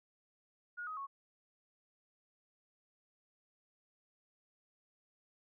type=tone with pitch steps; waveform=sine; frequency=1439 / 1260 / 1103.2 Hz; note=F#6 / D#6 / C#6; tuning=-49 / +21 / -9 cents; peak=-40 dBFS; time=0.77-1.07 s; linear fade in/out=20 ms; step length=100 ms; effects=none